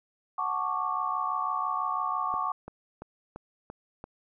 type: chord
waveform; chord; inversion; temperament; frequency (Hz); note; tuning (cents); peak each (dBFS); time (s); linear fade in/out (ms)
sine; D major seventh; first; equal; 740 / 880 / 1108.7 / 1174.7; F#5 / A5 / C#6 / D6; 0 / 0 / 0 / 0; -36 / -36 / -30 / -32; 0.38-2.52; 5
type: click train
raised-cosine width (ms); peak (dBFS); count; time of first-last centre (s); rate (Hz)
1; -26; 6; 2.34-4.041; 2.94
effects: none